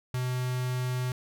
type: tone with notch filter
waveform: square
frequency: 126.3 Hz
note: B2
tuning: 39 cents sharp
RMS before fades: -30 dBFS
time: 0.14-1.12 s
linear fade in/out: 2 ms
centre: 490 Hz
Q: 1.4
effects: none